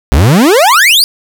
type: exponential sweep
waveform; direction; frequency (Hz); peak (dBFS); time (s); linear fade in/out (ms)
40% pulse; up; 58.27 to 4962; -3; 0.12-1.04; 0
effects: none